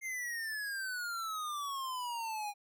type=exponential sweep; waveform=square; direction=down; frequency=2121 to 811 Hz; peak=-37 dBFS; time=0.01-2.54 s; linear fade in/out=50 ms; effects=none